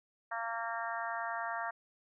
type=harmonic tone; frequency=229.9 Hz; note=A#3; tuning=24 cents flat; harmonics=3 / 4 / 5 / 6 / 7 / 8; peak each=-40 / -41 / -42 / -43 / -43 / -44 dBFS; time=0.31-1.71 s; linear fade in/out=10 ms; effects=none